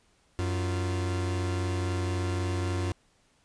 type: tone pair together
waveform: 45% pulse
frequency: 92.44 / 346 Hz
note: F#2 / F4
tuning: -1 / -16 cents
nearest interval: octave + major seventh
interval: 2285 cents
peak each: -28 / -35 dBFS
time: 0.39-2.92 s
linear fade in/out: 0 ms
effects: pink hiss -66 dBFS RMS until 3.44 s + resampled to 22050 Hz